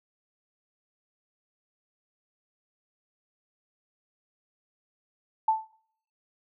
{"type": "tone with exponential decay", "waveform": "sine", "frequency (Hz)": 880, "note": "A5", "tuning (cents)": 0, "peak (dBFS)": -17, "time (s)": [5.48, 5.73], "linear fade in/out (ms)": 5, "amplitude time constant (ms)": 54, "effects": ["noise-tail reverb RT60 0.6 s tail -21 dB re dry"]}